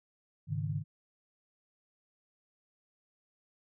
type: chord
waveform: sine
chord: Ab suspended fourth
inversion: none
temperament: equal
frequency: 103.83 / 138.59 / 155.56 Hz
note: Ab2 / Db3 / Eb3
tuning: 0 / 0 / 0 cents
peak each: -36 / -37 / -35 dBFS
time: 0.47-0.84 s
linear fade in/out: 50 ms
effects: none